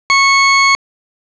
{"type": "tone pair together", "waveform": "40% pulse", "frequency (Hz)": [1100, 2200], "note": ["C#6", "C#7"], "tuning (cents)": [-14, -14], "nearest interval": "octave", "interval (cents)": 1200, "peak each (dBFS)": -10, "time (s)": [0.1, 0.75], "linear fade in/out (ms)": 0, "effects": ["resampled to 16000 Hz", "7-bit"]}